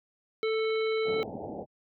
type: harmonic tone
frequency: 440.9 Hz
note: A4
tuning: 4 cents sharp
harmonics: 1 / 3 / 5 / 7 / 9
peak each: -26 / -39 / -37 / -45 / -42 dBFS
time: 0.43-1.23 s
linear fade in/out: 0 ms
type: low-pass noise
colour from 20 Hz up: pink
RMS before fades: -34 dBFS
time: 1.04-1.66 s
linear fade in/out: 50 ms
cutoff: 850 Hz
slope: 96 dB/octave
effects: high-pass 200 Hz 12 dB/octave